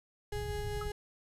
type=low-pass noise; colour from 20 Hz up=pink; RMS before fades=-39 dBFS; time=0.32-0.91 s; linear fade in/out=10 ms; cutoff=150 Hz; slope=48 dB/octave
type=tone with tremolo; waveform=35% pulse; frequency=415.3 Hz; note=G#4; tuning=in tune; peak=-35 dBFS; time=0.32-0.92 s; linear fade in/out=5 ms; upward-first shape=sine; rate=5.2 Hz; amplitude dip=25%
type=tone with exponential decay; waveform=sine; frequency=1278 Hz; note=D#6; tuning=46 cents sharp; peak=-35 dBFS; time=0.81-0.89 s; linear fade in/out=5 ms; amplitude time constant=16 ms
effects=resampled to 32000 Hz